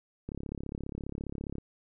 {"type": "click train", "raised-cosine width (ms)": 3, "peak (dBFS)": -24, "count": 46, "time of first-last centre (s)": [0.29, 1.583], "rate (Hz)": 34.8, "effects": []}